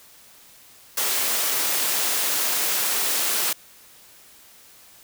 white high-pass noise, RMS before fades -23 dBFS, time 0.97-3.53 s, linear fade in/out 5 ms, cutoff 310 Hz, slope 12 dB/octave, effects white hiss -50 dBFS RMS until 5.03 s

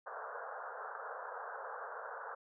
white band-pass noise, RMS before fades -45 dBFS, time 0.06-2.35 s, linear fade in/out 10 ms, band 440 to 1600 Hz, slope 96 dB/octave, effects none

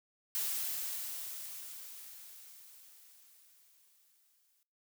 blue noise with exponential decay, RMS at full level -34 dBFS, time 0.35-4.63 s, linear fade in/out 0 ms, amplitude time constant 930 ms, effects noise-tail reverb RT60 0.5 s tail -22 dB re dry

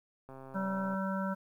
click train, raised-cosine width 1 ms, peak -35 dBFS, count 88, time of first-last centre 0.29-0.944 s, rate 133 Hz
harmonic tone, 192.1 Hz, G3, 35 cents flat, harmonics 1 / 3 / 5 / 7 / 8, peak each -33 / -39 / -40 / -41 / -44 dBFS, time 0.54-1.35 s, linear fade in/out 20 ms
effects 11-bit

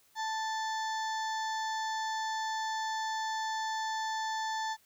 harmonic tone, 880 Hz, A5, in tune, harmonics 1 / 2 / 4 / 5 / 6 / 7 / 8, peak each -33 / -39 / -45 / -47 / -49 / -50 / -51 dBFS, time 0.15-4.77 s, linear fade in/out 50 ms, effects white hiss -66 dBFS RMS until 4.85 s

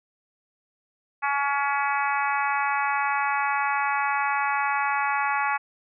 harmonic tone with a mistuned harmonic, 281.8 Hz, C#4, 29 cents sharp, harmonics 3 / 4 / 5 / 6 / 7 / 8 / 9, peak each -26 / -28 / -30 / -32 / -33 / -34 / -35 dBFS, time 1.22-5.58 s, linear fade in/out 20 ms, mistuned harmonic 9, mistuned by +16 cents, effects none

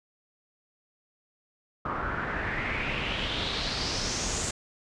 pink noise with low-pass filter sweep, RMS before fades -31 dBFS, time 1.85-4.51 s, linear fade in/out 5 ms, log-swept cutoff 1200 to 7700 Hz, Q 3.9, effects resampled to 22050 Hz

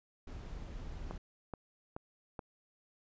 brown noise, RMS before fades -44 dBFS, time 0.27-1.18 s, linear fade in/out 5 ms
click train, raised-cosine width 1 ms, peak -27 dBFS, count 4, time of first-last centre 1.11-2.392 s, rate 2.34 Hz
effects resampled to 16000 Hz

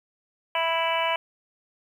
harmonic tone, 329.6 Hz, E4, in tune, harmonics 2 / 3 / 4 / 5 / 6 / 7 / 8 / 9, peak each -28 / -26 / -38 / -35 / -38 / -30 / -35 / -31 dBFS, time 0.55-1.16 s, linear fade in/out 2 ms, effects 9-bit

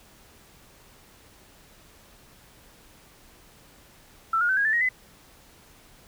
sine tone with pitch steps, 1332 / 1427.6 / 1530.1 / 1639.9 / 1757.6 / 1883.7 / 2019 Hz, E6 / F6 / G6 / G#6 / A6 / A#6 / B6, +18 / +38 / -42 / -22 / -2 / +18 / +38 cents, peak -20 dBFS, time 4.33-4.89 s, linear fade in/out 5 ms, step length 80 ms, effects pink hiss -54 dBFS RMS until 6.07 s

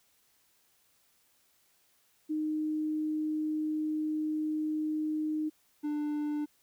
sine / triangle tone pair in turn, 308.3 / 297.2 Hz, D#4 / D4, -16 / +21 cents, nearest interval minor second, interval 63 cents, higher first, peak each -29 / -28 dBFS, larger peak second, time 2.29-5.5 / 5.83-6.46 s, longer first, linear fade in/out 20 ms, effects white hiss -69 dBFS RMS until 6.62 s

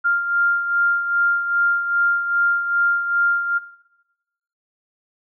sine beating tone pair, 1396.9 / 1399.4 Hz, F6 / F6, 0 / +3 cents, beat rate 2.5 Hz, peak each -17 / -26 dBFS, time 0.04-3.59 s, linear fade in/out 20 ms, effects noise-tail reverb RT60 1.0 s tail -17 dB re dry

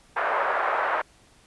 white band-pass noise, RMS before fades -25 dBFS, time 0.16-1.02 s, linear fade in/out 10 ms, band 520 to 1500 Hz, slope 24 dB/octave, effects pink hiss -57 dBFS RMS until 1.46 s + resampled to 24000 Hz

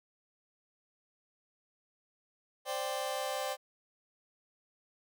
sawtooth chord, C suspended second, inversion none, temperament just, 523.3 / 588.7 / 784.9 Hz, C5 / D5 / G5, 0 / +4 / +2 cents, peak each -34 dBFS, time 2.65-3.57 s, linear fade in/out 50 ms, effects none

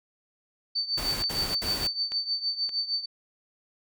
sine tone with tremolo, 4554 Hz, C#8, 46 cents sharp, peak -23 dBFS, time 0.75-3.06 s, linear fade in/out 10 ms, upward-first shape triangle, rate 6.5 Hz, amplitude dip 85%
pink noise bursts, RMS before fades -34 dBFS, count 3, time 0.97-1.874 s, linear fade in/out 10 ms, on 260 ms, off 62 ms
clicks, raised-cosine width 0.2 ms, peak -23 / -22 / -27 dBFS, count 3, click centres 1.238 / 2.12 / 2.692 s
effects none

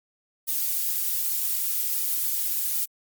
violet noise with flanger, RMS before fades -26 dBFS, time 0.47-2.86 s, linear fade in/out 20 ms, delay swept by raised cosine 1.8 to 6.2 ms, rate 1.3 Hz, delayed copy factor -0.85, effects Opus 48 kbps

